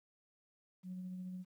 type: tone with tremolo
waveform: sine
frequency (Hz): 183.4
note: F#3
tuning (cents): -15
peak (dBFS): -40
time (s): 0.83-1.45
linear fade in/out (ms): 50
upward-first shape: sine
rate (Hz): 14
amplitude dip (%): 25
effects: tanh soft clip ceiling -37 dBFS + 12-bit